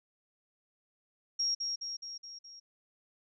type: tone with echo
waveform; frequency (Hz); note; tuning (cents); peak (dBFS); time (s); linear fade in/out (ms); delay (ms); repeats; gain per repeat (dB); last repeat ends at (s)
sine; 5588; F8; 0; -28; 1.39-1.55; 10; 210; 5; -4; 2.6
effects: none